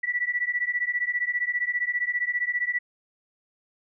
sine beating tone pair, 1948 / 1963 Hz, B6 / B6, -24 / -11 cents, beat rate 15 Hz, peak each -27 dBFS, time 0.03-2.79 s, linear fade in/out 10 ms, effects none

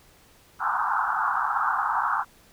white band-pass noise, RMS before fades -25 dBFS, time 0.59-2.25 s, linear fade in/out 50 ms, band 770 to 1500 Hz, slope 96 dB/octave, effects pink hiss -56 dBFS RMS until 2.52 s

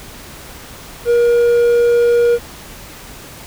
triangle tone with hard clipping, 475.2 Hz, A#4, 33 cents sharp, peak -10 dBFS, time 1.05-2.39 s, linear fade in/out 50 ms, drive 6 dB, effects pink hiss -35 dBFS RMS until 3.46 s

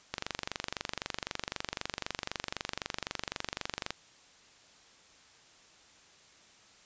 click train, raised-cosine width 0.2 ms, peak -15 dBFS, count 91, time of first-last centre 0.14-3.906 s, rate 23.9 Hz, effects white hiss -59 dBFS RMS until 6.85 s + resampled to 16000 Hz

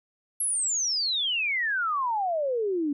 sine exponential sweep, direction down, 11370 to 278.2 Hz, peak -24 dBFS, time 0.4-2.93 s, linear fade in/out 5 ms, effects none

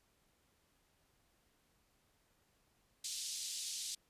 pink band-pass noise, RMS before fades -43 dBFS, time 3.04-3.95 s, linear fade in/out 5 ms, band 3800 to 9400 Hz, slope 24 dB/octave, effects pink hiss -75 dBFS RMS until 4.09 s + resampled to 32000 Hz

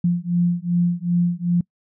sine beating tone pair, 173.1 / 175.7 Hz, F3 / F3, -15 / +11 cents, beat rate 2.6 Hz, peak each -20 dBFS, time 0.04-1.61 s, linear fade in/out 5 ms, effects noise-tail reverb RT60 0.1 s tail -25 dB re dry

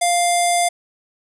square tone with low-pass filter, 698.5 Hz, F5, in tune, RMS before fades -17 dBFS, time 0.01-0.69 s, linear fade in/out 10 ms, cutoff 9200 Hz, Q 4.8, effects none

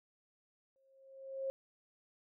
sine tone with exponential growth, 537 Hz, C5, 45 cents sharp, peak -33 dBFS, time 0.76-1.5 s, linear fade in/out 0 ms, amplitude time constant 160 ms, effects none

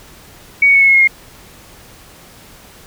sine tone with pitch steps, 2249 / 2230 / 2210 / 2191 / 2172 / 2154 / 2135 Hz, C#7 / C#7 / C#7 / C#7 / C#7 / C7 / C7, +24 / +10 / -6 / -21 / -36 / +50 / +34 cents, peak -6 dBFS, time 0.62-1.075 s, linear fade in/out 5 ms, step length 65 ms, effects pink hiss -41 dBFS RMS until 2.86 s

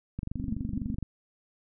click train, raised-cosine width 5 ms, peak -21 dBFS, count 21, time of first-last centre 0.19-1.027 s, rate 23.9 Hz
pink band-pass noise, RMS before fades -37 dBFS, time 0.36-0.96 s, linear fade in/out 20 ms, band 200 to 260 Hz, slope 96 dB/octave
effects none

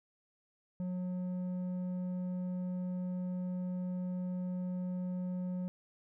square tone with low-pass filter, 181.4 Hz, F#3, 34 cents flat, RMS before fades -37 dBFS, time 0.8-5.68 s, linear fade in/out 0 ms, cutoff 430 Hz, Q 0.77, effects none

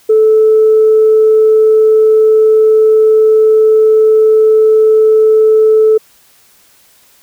sine tone, 436.1 Hz, A4, 15 cents flat, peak -3 dBFS, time 0.09-5.98 s, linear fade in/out 10 ms, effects tanh soft clip ceiling 0 dBFS + white hiss -47 dBFS RMS until 7.22 s

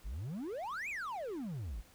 triangle exponential two-way sweep, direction up then down, 43.61 to 2602 to 43.61 Hz, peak -36 dBFS, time 0.04-1.82 s, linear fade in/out 20 ms, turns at 0.89 s, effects pink hiss -62 dBFS RMS until 1.94 s

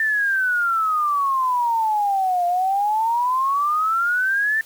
sine exponential two-way sweep, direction down then up, 1793 to 696 to 1793 Hz, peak -17 dBFS, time 0-4.61 s, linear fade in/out 2 ms, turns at 2.46 s, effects white hiss -47 dBFS RMS until 4.65 s + Opus 48 kbps

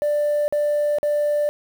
sine tone bursts, 590 Hz, D5, 8 cents sharp, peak -16 dBFS, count 3, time 0.02-1.49 s, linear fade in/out 0 ms, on 460 ms, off 45 ms, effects tanh soft clip ceiling -14 dBFS + 7-bit

